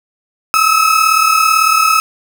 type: tone pair together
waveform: 35% pulse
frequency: 1272 / 1310 Hz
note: D#6 / E6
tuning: +38 / -11 cents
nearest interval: minor second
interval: 51 cents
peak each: -10 dBFS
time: 0.54-2 s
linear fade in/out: 0 ms
effects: 7-bit